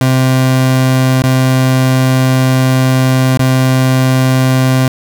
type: tone with dropouts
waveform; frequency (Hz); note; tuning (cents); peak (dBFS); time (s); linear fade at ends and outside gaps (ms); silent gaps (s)
30% pulse; 130.1; C3; -9; -5; 0.01-4.88; 2; 1.221-1.238 / 3.374-3.393
effects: none